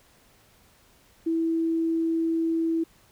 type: tone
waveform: sine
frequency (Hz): 327.9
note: E4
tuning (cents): -9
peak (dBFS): -22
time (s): 1.26-2.84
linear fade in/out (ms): 10
effects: pink hiss -59 dBFS RMS until 3.11 s